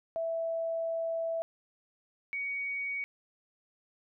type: tone pair in turn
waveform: sine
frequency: 659.3 / 2245 Hz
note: E5 / C#7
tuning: 0 / +21 cents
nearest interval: octave + major sixth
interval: 2121 cents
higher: second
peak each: -30 / -32 dBFS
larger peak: first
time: 0.16-1.42 / 2.33-3.04 s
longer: first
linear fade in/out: 0 ms
effects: none